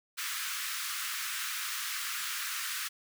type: high-pass noise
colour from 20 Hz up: pink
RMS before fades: -36 dBFS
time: 0.17-2.89 s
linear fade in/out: 20 ms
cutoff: 1200 Hz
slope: 48 dB/octave
effects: none